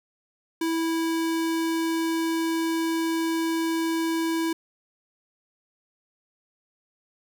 square tone, 327.9 Hz, E4, 9 cents flat, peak -24 dBFS, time 0.61-4.53 s, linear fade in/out 5 ms, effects none

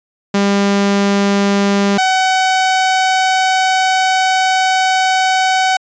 sawtooth tone pair in turn, 200 / 753.4 Hz, G3 / F#5, +35 / +31 cents, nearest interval octave + major seventh, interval 2296 cents, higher second, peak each -7 dBFS, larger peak neither, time 0.34-1.98 / 1.98-5.77 s, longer second, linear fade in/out 5 ms, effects resampled to 16000 Hz

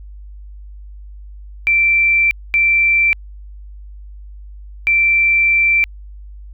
sine tone bursts at uneven times, 2345 Hz, D7, 3 cents flat, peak -10 dBFS, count 3, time 1.67-2.31 / 2.54-3.13 / 4.87-5.84 s, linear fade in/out 0 ms, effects added 50 Hz sine -32 dBFS peak until 6.53 s

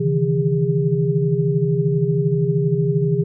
sine tone cluster, 135.9 / 153.1 / 165.9 / 405.6 Hz, C#3 / D#3 / E3 / G#4, -34 / -28 / +11 / -41 cents, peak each -21 dBFS, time 0-3.24 s, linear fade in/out 10 ms, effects none

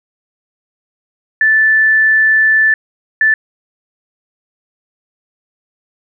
sine tone bursts at uneven times, 1756 Hz, A6, 4 cents flat, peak -7 dBFS, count 2, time 1.41-2.74 / 3.21-3.34 s, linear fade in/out 2 ms, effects none

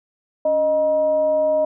sine tone with frequency modulation, 619 Hz, D#5, 9 cents flat, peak -15 dBFS, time 0.45-1.65 s, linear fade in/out 5 ms, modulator 338 Hz, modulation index 0.31, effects none

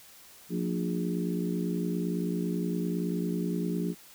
harmonic tone with a mistuned harmonic, 58.9 Hz, A#1, 19 cents sharp, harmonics 3 / 4 / 5 / 6 / 7, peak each -30 / -36 / -35 / -38 / -38 dBFS, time 0.49-3.95 s, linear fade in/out 50 ms, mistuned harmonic 4, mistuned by -66 cents, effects white hiss -53 dBFS RMS until 4.14 s

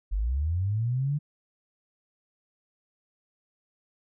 sine linear sweep, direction up, 43.65 to 150.1 Hz, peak -24 dBFS, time 0.11-1.19 s, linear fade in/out 20 ms, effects none

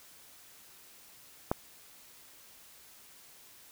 click, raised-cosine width 1 ms, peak -13 dBFS, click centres 1.515 s, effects white hiss -56 dBFS RMS until 3.71 s

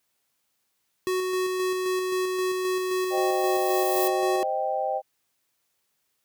square tone with tremolo, 370 Hz, F#4, in tune, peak -24 dBFS, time 1.07-4.43 s, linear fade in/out 0 ms, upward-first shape square, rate 3.8 Hz, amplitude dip 25%
violet noise with exponential growth, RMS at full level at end -29 dBFS, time 1.91-4.08 s, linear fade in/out 5 ms, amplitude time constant 470 ms
sine chord, C minor, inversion none, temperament equal, 523.3 / 622.3 / 784 Hz, C5 / Eb5 / G5, 0 / 0 / 0 cents, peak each -30 / -29 / -27 dBFS, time 3.1-5.02 s, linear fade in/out 50 ms
effects white hiss -74 dBFS RMS until 6.24 s + high-pass 60 Hz 12 dB/octave

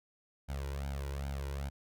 sawtooth tone with flanger, 69.3 Hz, C#2, in tune, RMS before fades -38 dBFS, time 0.48-1.7 s, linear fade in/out 20 ms, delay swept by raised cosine 1.3 to 2.1 ms, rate 2.5 Hz, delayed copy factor +0.9, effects none

